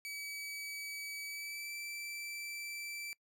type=tone with pitch glide; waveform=sawtooth; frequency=2284 to 2331 Hz; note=D7 to D7; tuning=-49 to -14 cents; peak=-38 dBFS; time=0.05-3.13 s; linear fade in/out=0 ms; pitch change=+35 cents; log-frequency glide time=1.25-1.74 s; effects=noise-tail reverb RT60 0.1 s tail -24 dB re dry